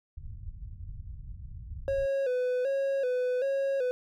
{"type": "low-pass noise", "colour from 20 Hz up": "pink", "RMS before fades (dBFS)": -41, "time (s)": [0.17, 2.06], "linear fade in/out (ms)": 5, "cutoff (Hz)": 110, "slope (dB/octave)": 24}
{"type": "tone with vibrato", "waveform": "triangle", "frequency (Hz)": 523.3, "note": "C5", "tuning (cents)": 0, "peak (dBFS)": -24, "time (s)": [1.88, 3.91], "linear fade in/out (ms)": 0, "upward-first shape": "square", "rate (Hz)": 1.3, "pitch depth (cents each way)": 78}
{"effects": []}